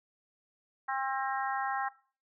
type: harmonic tone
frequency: 267.1 Hz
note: C4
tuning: 36 cents sharp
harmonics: 3 / 4 / 5 / 6 / 7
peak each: -34 / -36 / -38 / -40 / -41 dBFS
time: 0.88-1.89 s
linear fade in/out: 10 ms
effects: noise-tail reverb RT60 0.4 s tail -19 dB re dry